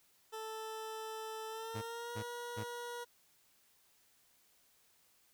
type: tone with pitch glide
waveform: 20% pulse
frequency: 440 to 479.8 Hz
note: A4 to A#4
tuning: 0 to +50 cents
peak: -37 dBFS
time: 0.32-3.05 s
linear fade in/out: 20 ms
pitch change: +150 cents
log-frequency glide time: 1.48-2.19 s
type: tone bursts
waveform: sawtooth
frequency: 107.8 Hz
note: A2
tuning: 35 cents flat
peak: -36 dBFS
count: 3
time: 1.74-2.643 s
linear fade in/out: 20 ms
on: 81 ms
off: 330 ms
effects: white hiss -70 dBFS RMS until 5.33 s